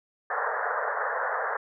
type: band-pass noise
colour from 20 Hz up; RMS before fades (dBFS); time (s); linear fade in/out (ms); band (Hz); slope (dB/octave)
white; -29; 0.3-1.57; 5; 440 to 1800; 96
effects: none